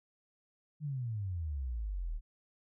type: exponential sweep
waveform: sine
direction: down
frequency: 155.56 to 36.2 Hz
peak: -34 dBFS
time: 0.8-2.21 s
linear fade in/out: 50 ms
effects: none